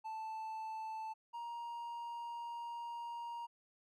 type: tone pair in turn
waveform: triangle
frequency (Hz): 880 / 940.8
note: A5 / A#5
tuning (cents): 0 / +16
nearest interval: minor second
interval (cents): 116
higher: second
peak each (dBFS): -39 / -40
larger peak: first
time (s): 0.04-1.14 / 1.33-3.47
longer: second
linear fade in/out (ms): 20
effects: none